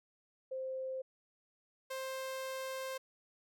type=tone pair in turn; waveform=sine / sawtooth; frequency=523.3 / 526.6 Hz; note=C5 / C5; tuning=0 / +11 cents; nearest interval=unison; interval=11 cents; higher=second; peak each=-37 / -35 dBFS; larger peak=second; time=0.51-1.02 / 1.9-2.98 s; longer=second; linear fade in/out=10 ms; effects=none